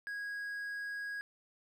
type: tone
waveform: triangle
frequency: 1650 Hz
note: G#6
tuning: 12 cents flat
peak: -36 dBFS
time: 0.07-1.21 s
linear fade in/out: 0 ms
effects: none